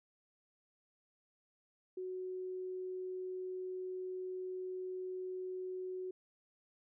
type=tone; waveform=sine; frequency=370 Hz; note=F#4; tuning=in tune; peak=-39 dBFS; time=1.97-6.11 s; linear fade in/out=5 ms; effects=none